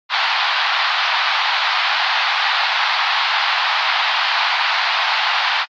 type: band-pass noise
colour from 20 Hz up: pink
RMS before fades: -18 dBFS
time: 0.09-5.66 s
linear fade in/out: 50 ms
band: 790 to 4500 Hz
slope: 48 dB/octave
effects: AAC 48 kbps